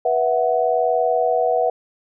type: chord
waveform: sine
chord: B suspended fourth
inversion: none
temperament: equal with one note detuned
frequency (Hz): 487.9 / 659.3 / 740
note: B4 / E5 / F#5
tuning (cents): -21 / 0 / 0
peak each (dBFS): -20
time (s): 0.05-1.7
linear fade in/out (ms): 5
effects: none